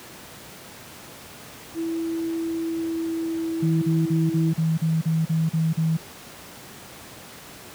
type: tone with pitch glide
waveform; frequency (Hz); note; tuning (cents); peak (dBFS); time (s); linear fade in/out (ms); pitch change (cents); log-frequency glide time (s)
sine; 329.6 to 326.2; E4 to E4; 0 to -18; -24; 1.74-4.54; 50; -18; 2.48-4.25
type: tone bursts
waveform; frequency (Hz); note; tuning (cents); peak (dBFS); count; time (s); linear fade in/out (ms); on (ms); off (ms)
sine; 161.2; E3; -38; -18; 10; 3.62-5.971; 10; 200; 39
effects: pink hiss -42 dBFS RMS until 7.74 s + high-pass 100 Hz 12 dB/octave